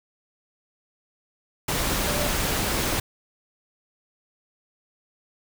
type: tone in noise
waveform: sine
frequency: 589 Hz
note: D5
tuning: 5 cents sharp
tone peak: -30 dBFS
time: 2.06-2.28 s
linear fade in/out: 5 ms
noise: pink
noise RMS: -25 dBFS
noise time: 1.68-3 s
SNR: -8 dB
effects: none